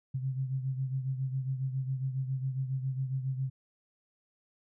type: beating tone pair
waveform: sine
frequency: 131.2 / 138.5 Hz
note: C3 / C#3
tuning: +5 / -1 cents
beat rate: 7.3 Hz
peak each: -31 / -38 dBFS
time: 0.14-3.5 s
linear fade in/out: 10 ms
effects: none